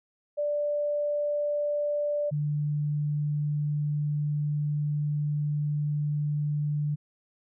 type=tone pair in turn; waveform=sine; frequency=587.3 / 148.02 Hz; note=D5 / D3; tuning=0 / +14 cents; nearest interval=2 octaves; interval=2386 cents; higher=first; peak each=-25 dBFS; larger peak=neither; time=0.37-2.31 / 2.31-6.96 s; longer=second; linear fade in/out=20 ms; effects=none